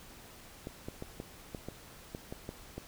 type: clicks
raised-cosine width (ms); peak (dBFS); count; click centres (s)
2; -26; 10; 0.671 / 0.885 / 1.024 / 1.201 / 1.548 / 1.686 / 2.149 / 2.325 / 2.491 / 2.78
effects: pink hiss -53 dBFS RMS until 2.87 s